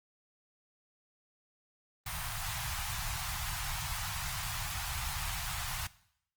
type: band-stop noise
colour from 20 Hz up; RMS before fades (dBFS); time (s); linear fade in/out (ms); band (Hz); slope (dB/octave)
pink; -37; 2.06-5.87; 5; 150 to 740; 48
effects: noise-tail reverb RT60 0.7 s tail -19 dB re dry + Opus 24 kbps